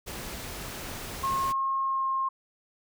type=noise; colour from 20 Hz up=pink; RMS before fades=-38 dBFS; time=0.06-1.53 s; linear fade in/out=20 ms
type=tone with pitch glide; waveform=sine; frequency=1076 to 1067.3 Hz; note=C6 to C6; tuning=+48 to +34 cents; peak=-25 dBFS; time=1.23-2.29 s; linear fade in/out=10 ms; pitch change=-14 cents; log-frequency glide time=1.83-2.06 s
effects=none